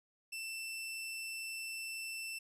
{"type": "tone", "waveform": "sawtooth", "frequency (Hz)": 2669, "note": "E7", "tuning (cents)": 21, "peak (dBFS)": -37, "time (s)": [0.32, 2.39], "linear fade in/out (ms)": 10, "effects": ["resampled to 32000 Hz", "12-bit"]}